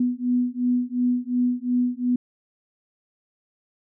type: beating tone pair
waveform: sine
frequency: 245.5 / 248.3 Hz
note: B3 / B3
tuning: -10 / +9 cents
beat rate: 2.8 Hz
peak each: -23 dBFS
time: 0-2.16 s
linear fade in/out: 5 ms
effects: none